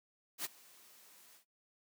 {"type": "noise with ADSR envelope", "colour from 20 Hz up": "white", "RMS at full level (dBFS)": -37, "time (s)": [0.38, 1.45], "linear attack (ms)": 67, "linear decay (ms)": 24, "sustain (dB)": -24, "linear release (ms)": 100, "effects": ["noise-tail reverb RT60 0.1 s tail -17 dB re dry", "high-pass 200 Hz 12 dB/octave"]}